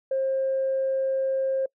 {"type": "tone", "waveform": "sine", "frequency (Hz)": 533, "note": "C5", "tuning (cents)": 32, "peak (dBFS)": -21, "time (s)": [0.11, 1.66], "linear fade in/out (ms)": 5, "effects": ["noise-tail reverb RT60 0.1 s tail -25 dB re dry", "tanh soft clip ceiling -18 dBFS"]}